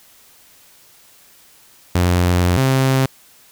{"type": "tone pair in turn", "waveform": "sawtooth", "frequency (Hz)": [88.8, 132.73], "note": ["F2", "C3"], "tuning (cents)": [29, 25], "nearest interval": "perfect fifth", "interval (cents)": 696, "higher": "second", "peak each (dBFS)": -9, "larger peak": "neither", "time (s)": [[1.95, 2.57], [2.57, 3.06]], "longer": "first", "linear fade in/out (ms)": 5, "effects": ["white hiss -49 dBFS RMS until 3.51 s"]}